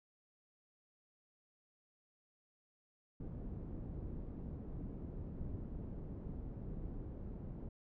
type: low-pass noise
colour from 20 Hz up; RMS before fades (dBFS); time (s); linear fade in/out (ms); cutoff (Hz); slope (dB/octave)
pink; -45; 3.2-7.69; 5; 300; 12
effects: none